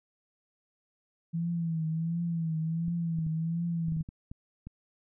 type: tone with vibrato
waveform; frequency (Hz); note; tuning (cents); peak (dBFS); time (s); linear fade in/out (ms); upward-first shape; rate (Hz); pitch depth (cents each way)
sine; 164.81; E3; 0; -28; 1.33-4.03; 20; triangle; 1.4; 75
type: clicks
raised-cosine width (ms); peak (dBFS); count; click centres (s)
5; -29; 10; 2.882 / 3.187 / 3.266 / 3.884 / 3.922 / 3.967 / 4.008 / 4.089 / 4.315 / 4.67
effects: none